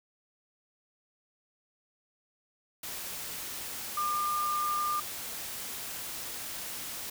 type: tone in noise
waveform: sine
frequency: 1200 Hz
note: D6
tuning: 37 cents sharp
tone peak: -28 dBFS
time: 3.97-5 s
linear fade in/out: 5 ms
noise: white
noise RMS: -39 dBFS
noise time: 2.83-7.1 s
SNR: +8 dB
effects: none